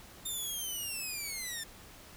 10% pulse linear sweep, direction down, 3645 to 1760 Hz, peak -28 dBFS, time 0.25-1.64 s, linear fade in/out 10 ms, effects pink hiss -53 dBFS RMS until 2.16 s

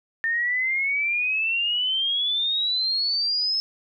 sine exponential sweep, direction up, 1806 to 5240 Hz, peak -21 dBFS, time 0.24-3.6 s, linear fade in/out 0 ms, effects none

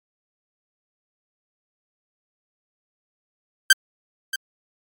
sawtooth tone with echo, 1568 Hz, G6, in tune, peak -5 dBFS, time 3.7-3.73 s, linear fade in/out 5 ms, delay 630 ms, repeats 1, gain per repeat -15 dB, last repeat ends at 4.36 s, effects MP3 96 kbps

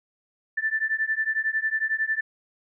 sine beating tone pair, 1760 / 1771 Hz, A6 / A6, 0 / +11 cents, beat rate 11 Hz, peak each -26 dBFS, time 0.57-2.21 s, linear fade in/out 10 ms, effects none

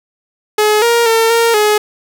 sawtooth tone with pitch steps, 424.2 / 469.3 / 452.4 / 462.7 / 421.8 Hz, G#4 / A#4 / A4 / A#4 / G#4, +37 / +12 / +48 / -13 / +27 cents, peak -5 dBFS, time 0.58-1.78 s, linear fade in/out 5 ms, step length 240 ms, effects none

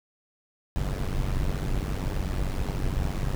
brown noise with amplitude modulation, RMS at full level -24 dBFS, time 0.76-3.35 s, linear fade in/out 0 ms, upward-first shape sine, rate 95.6 Hz, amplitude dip 80%, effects none

